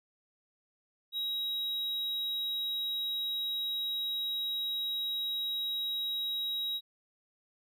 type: tone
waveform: triangle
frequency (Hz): 3825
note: A#7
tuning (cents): +44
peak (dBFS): -30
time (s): 1.12-6.81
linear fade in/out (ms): 50
effects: none